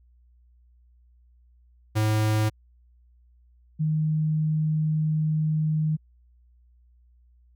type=tone pair in turn; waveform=square / sine; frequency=108 / 155.16 Hz; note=A2 / D#3; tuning=-32 / -4 cents; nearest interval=tritone; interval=628 cents; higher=second; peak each=-21 dBFS; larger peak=neither; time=1.95-2.5 / 3.79-5.97 s; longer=second; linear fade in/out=20 ms; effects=added 60 Hz sine -55 dBFS peak until 7.55 s